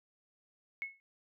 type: tone with exponential decay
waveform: sine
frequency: 2189 Hz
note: C#7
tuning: 22 cents flat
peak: -32 dBFS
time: 0.82-1 s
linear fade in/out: 0 ms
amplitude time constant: 39 ms
effects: none